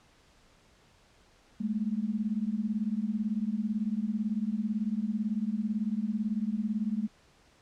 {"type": "beating tone pair", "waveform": "sine", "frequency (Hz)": [204.9, 222.9], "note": ["G#3", "A3"], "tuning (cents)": [-23, 23], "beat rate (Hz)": 18, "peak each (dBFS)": -31, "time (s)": [1.6, 7.08], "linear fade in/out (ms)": 10, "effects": ["pink hiss -62 dBFS RMS until 7.61 s", "low-pass 7000 Hz 12 dB/octave"]}